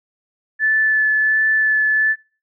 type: tone with vibrato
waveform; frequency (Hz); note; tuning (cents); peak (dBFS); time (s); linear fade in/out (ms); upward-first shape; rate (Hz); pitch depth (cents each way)
sine; 1741; A6; -19; -13; 0.59-2.16; 50; sine; 1.4; 11
effects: noise-tail reverb RT60 0.4 s tail -24 dB re dry